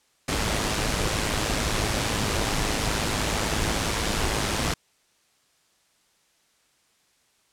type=noise with amplitude modulation; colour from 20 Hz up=pink; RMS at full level=-23 dBFS; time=0.28-4.74 s; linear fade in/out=5 ms; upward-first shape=sine; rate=106 Hz; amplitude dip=50%; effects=white hiss -65 dBFS RMS until 7.52 s + low-pass 9000 Hz 12 dB/octave